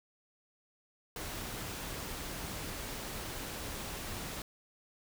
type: noise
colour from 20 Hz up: pink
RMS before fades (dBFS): -41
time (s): 1.16-4.42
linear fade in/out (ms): 2
effects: none